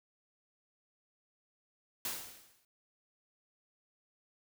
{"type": "noise with exponential decay", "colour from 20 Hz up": "white", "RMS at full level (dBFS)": -35, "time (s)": [2.05, 2.65], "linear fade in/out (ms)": 2, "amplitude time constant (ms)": 130, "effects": []}